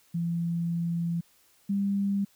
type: tone pair in turn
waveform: sine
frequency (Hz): 169.5 / 198.97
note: E3 / G3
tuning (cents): +49 / +26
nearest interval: minor third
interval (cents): 277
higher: second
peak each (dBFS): -26 / -24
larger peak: second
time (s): 0.14-1.21 / 1.69-2.25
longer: first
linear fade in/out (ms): 10
effects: white hiss -63 dBFS RMS until 2.35 s